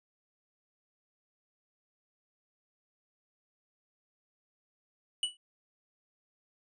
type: tone with exponential decay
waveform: square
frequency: 2951 Hz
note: F#7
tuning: 5 cents flat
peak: -25 dBFS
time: 5.23-5.37 s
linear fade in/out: 2 ms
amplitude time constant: 29 ms
effects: resampled to 24000 Hz